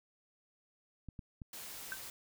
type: clicks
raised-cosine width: 5 ms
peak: -33 dBFS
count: 3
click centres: 1.087 / 1.192 / 1.418 s
type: noise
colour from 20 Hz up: white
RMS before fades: -47 dBFS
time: 1.53-2.1 s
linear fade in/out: 2 ms
type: tone with exponential decay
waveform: sine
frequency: 1548 Hz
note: G6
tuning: 22 cents flat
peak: -33 dBFS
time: 1.92-1.99 s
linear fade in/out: 0 ms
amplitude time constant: 15 ms
effects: none